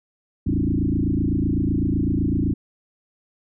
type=tone with frequency modulation; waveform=sine; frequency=185 Hz; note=F#3; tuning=in tune; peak=-18 dBFS; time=0.46-2.54 s; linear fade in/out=10 ms; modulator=27.9 Hz; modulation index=4.8; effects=none